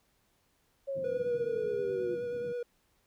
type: linear sweep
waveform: sine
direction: down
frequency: 554.4 to 349.2 Hz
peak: -32 dBFS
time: 0.87-2.16 s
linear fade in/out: 20 ms
type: band-pass noise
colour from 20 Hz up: pink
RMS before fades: -49 dBFS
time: 0.95-2.53 s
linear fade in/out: 5 ms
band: 120 to 300 Hz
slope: 24 dB/octave
type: tone with vibrato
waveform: triangle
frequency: 483.4 Hz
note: B4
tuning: 37 cents flat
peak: -31 dBFS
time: 1.04-2.63 s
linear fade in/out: 5 ms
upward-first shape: sine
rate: 9.4 Hz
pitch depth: 20 cents each way
effects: pink hiss -72 dBFS RMS until 3.06 s